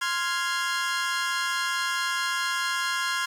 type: chord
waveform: sawtooth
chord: F minor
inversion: second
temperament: equal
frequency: 1046.5 / 1396.9 / 1661.2 Hz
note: C6 / F6 / Ab6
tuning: 0 / 0 / 0 cents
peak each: -26 / -26 / -26 dBFS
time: 0.01-3.26 s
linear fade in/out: 10 ms
effects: low-pass 9000 Hz 12 dB/octave + 8-bit

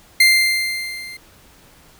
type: tone with level ramp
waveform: 30% pulse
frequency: 2093 Hz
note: C7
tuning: in tune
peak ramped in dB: -5 to -30 dBFS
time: 0.2-1.17 s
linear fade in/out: 5 ms
effects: pink hiss -49 dBFS RMS until 1.99 s

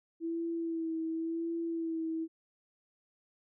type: tone with vibrato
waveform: sine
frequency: 328.9 Hz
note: E4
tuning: 4 cents flat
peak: -32 dBFS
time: 0.2-2.28 s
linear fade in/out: 50 ms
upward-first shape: sine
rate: 0.92 Hz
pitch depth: 30 cents each way
effects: none

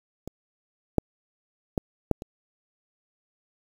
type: clicks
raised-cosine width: 2 ms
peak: -22 / -6 / -11 / -7 / -23 dBFS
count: 5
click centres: 0.276 / 0.983 / 1.778 / 2.113 / 2.221 s
effects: 7-bit

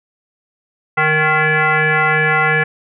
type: tone with frequency modulation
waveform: sine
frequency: 153.6 Hz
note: D#3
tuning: 22 cents flat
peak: -11 dBFS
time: 0.97-2.64 s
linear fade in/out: 10 ms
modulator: 310 Hz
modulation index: 6.8
effects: none

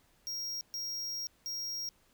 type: tone bursts at uneven times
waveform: square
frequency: 5600 Hz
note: F8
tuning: 4 cents sharp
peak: -36 dBFS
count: 3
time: 0.27-0.61 / 0.74-1.27 / 1.46-1.89 s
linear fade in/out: 0 ms
effects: pink hiss -68 dBFS RMS until 2.13 s

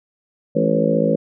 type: harmonic tone with a mistuned harmonic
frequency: 55 Hz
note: A1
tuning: in tune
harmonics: 3 / 4 / 5 / 6 / 7 / 8 / 9 / 10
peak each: -22 / -21 / -24 / -27 / -29 / -27 / -20 / -21 dBFS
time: 0.55-1.16 s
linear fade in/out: 10 ms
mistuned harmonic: 4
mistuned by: -52 cents
effects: none

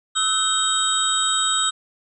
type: tone cluster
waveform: sine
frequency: 1297 / 1513 / 3168 / 3766 / 7910 Hz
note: E6 / F#6 / G7 / A#7 / B8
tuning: -28 / +38 / +18 / +17 / +2 cents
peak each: -24 / -30 / -28 / -22 / -23 dBFS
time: 0.15-1.71 s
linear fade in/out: 20 ms
effects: none

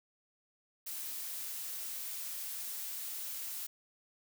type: noise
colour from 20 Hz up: blue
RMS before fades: -41 dBFS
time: 0.86-3.67 s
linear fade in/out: 10 ms
effects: none

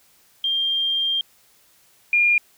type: tone pair in turn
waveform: sine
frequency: 3192 / 2414 Hz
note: G7 / D7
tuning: +31 / +47 cents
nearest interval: perfect fourth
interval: 484 cents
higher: first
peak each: -19 / -14 dBFS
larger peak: second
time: 0.44-1.21 / 2.13-2.38 s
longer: first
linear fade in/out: 2 ms
effects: white hiss -57 dBFS RMS until 2.57 s

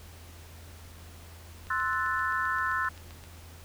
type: click train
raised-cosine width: 0.2 ms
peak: -32 dBFS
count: 13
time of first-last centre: 1.67-3.239 s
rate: 7.65 Hz
type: chord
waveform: sine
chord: F# half-diminished seventh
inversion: second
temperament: equal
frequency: 1046.5 / 1318.5 / 1480 / 1760 Hz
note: C6 / E6 / F#6 / A6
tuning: 0 / 0 / 0 / 0 cents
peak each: -32 dBFS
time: 1.7-2.89 s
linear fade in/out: 5 ms
effects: added 83 Hz sine -47 dBFS peak until 3.64 s + pink hiss -52 dBFS RMS until 3.64 s

